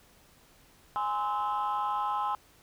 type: chord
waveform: sine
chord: Ab augmented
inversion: none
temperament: just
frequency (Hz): 830.6 / 1038.3 / 1297.8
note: Ab5 / C6 / E6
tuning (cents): 0 / -14 / -27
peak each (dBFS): -30 / -30 / -33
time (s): 0.96-2.35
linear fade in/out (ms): 0
effects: tanh soft clip ceiling -23 dBFS + pink hiss -60 dBFS RMS until 2.62 s